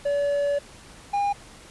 triangle tone pair in turn, 572 / 809.9 Hz, D5 / G#5, -46 / -44 cents, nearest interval tritone, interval 602 cents, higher second, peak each -19 dBFS, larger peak neither, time 0.05-0.59 / 1.13-1.33 s, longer first, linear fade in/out 10 ms, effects pink hiss -47 dBFS RMS until 1.7 s + resampled to 24000 Hz

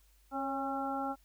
harmonic tone with a mistuned harmonic, 271.1 Hz, C#4, 38 cents flat, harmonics 1 / 2 / 3 / 4 / 5, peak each -38 / -42 / -36 / -48 / -40 dBFS, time 0.31-1.16 s, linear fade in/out 50 ms, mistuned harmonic 2, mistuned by +33 cents, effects added 50 Hz sine -63 dBFS peak until 1.24 s + white hiss -70 dBFS RMS until 1.24 s

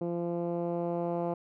10% pulse tone with low-pass filter sweep, 171.9 Hz, F3, 27 cents flat, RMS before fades -32 dBFS, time 0.01-1.34 s, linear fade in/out 5 ms, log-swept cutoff 430 to 700 Hz, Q 1.3, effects none

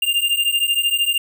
square beating tone pair, 2794 / 2807 Hz, F7 / F7, 0 / +8 cents, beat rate 13 Hz, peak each -20 dBFS, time 0.02-1.18 s, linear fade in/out 5 ms, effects none

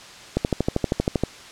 click train, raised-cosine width 2 ms, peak -6 dBFS, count 12, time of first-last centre 0.37-1.236 s, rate 12.7 Hz, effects white hiss -42 dBFS RMS until 1.51 s + low-pass 6000 Hz 12 dB/octave

